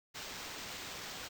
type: noise with sample-and-hold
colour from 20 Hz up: white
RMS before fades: -45 dBFS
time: 0.14-1.29 s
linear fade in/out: 20 ms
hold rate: 11025 Hz
effects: none